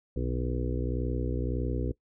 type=harmonic tone; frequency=61.74 Hz; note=B1; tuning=in tune; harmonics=1 / 2 / 4 / 5 / 6 / 7 / 8; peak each=-31 / -34 / -37 / -38 / -39 / -39 / -40 dBFS; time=0.16-1.92 s; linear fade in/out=5 ms; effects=noise-tail reverb RT60 0.1 s tail -19 dB re dry